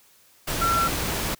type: tone in noise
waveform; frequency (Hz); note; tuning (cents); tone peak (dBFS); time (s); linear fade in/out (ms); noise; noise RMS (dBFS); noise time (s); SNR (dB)
sine; 1355; E6; +47; -20; 0.61-0.88; 10; pink; -27; 0.47-1.35; +4
effects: white hiss -57 dBFS RMS until 1.39 s